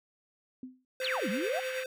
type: tone with exponential decay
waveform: sine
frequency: 256 Hz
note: C4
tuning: 38 cents flat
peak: -36 dBFS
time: 0.63-0.85 s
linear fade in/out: 2 ms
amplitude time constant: 46 ms
type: tone with tremolo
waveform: square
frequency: 517 Hz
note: C5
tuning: 21 cents flat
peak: -33 dBFS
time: 1-1.86 s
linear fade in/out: 2 ms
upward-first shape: sine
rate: 9.3 Hz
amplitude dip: 40%
type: band-pass noise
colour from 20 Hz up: white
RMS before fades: -41 dBFS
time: 1.01-1.84 s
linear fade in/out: 5 ms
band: 1500 to 2500 Hz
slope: 24 dB/octave
type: exponential two-way sweep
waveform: sine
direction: down then up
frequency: 4699 to 183 to 792 Hz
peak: -31 dBFS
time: 1.04-1.6 s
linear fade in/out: 5 ms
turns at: 1.29 s
effects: none